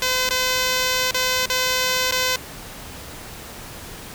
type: tone with dropouts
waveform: 5% pulse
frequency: 510 Hz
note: C5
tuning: 44 cents flat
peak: -7 dBFS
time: 0.02-2.36 s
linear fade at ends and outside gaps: 2 ms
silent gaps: 0.291-0.307 / 1.11-1.144 / 1.458-1.499 / 2.111-2.122 s
effects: pink hiss -37 dBFS RMS until 4.14 s